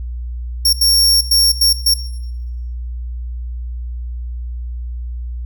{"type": "tone bursts at uneven times", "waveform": "sawtooth", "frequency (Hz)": 5510, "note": "F8", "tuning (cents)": -24, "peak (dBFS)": -7, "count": 5, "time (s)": [[0.65, 0.73], [0.81, 1.21], [1.31, 1.52], [1.61, 1.73], [1.86, 1.94]], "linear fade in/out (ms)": 5, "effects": ["noise-tail reverb RT60 1.0 s tail -17 dB re dry", "added 60 Hz sine -22 dBFS peak until 5.45 s"]}